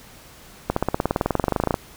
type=accelerating click train; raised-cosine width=1 ms; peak=-5 dBFS; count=23; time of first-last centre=0.7-1.742 s; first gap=64 ms; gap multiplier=0.97; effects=pink hiss -46 dBFS RMS until 1.96 s